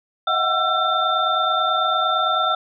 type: tone cluster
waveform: sine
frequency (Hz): 635 / 725 / 754 / 1344 / 3587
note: D#5 / F#5 / F#5 / E6 / A7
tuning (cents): +35 / -35 / +32 / +33 / +33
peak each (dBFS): -27 / -27 / -26 / -19 / -25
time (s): 0.27-2.55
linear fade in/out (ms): 5
effects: none